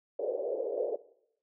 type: band-pass noise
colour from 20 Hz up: pink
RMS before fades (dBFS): -33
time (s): 0.19-0.96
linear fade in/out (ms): 5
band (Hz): 430 to 560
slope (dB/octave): 48
effects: noise-tail reverb RT60 0.7 s tail -17 dB re dry